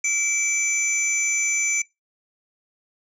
sine tone cluster, 2314 / 6060 / 7070 Hz, D7 / F#8 / A8, -26 / +40 / +7 cents, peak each -22 / -25 / -25 dBFS, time 0.04-1.82 s, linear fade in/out 5 ms, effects noise-tail reverb RT60 0.2 s tail -22 dB re dry + tanh soft clip ceiling -12 dBFS

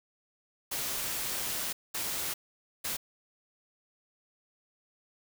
white noise bursts at uneven times, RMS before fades -34 dBFS, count 3, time 0.71-1.73 / 1.94-2.34 / 2.84-2.97 s, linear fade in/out 10 ms, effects none

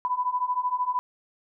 sine beating tone pair, 987.8 / 1000.8 Hz, B5 / B5, 0 / +23 cents, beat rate 13 Hz, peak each -28 / -26 dBFS, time 0.05-0.99 s, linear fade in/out 0 ms, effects none

